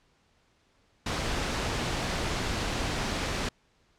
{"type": "noise", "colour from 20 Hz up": "pink", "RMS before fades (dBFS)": -30, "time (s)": [1.06, 3.49], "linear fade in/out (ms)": 5, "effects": ["pink hiss -67 dBFS RMS until 3.98 s", "low-pass 6000 Hz 12 dB/octave"]}